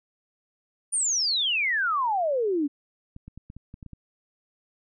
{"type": "exponential sweep", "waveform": "sine", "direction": "down", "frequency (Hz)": [9580, 273.8], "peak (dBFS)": -22, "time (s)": [0.92, 2.68], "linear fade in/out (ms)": 20}
{"type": "clicks", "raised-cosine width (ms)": 5, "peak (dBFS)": -29, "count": 9, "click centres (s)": [3.164, 3.28, 3.376, 3.501, 3.566, 3.741, 3.828, 3.863, 3.933]}
{"effects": []}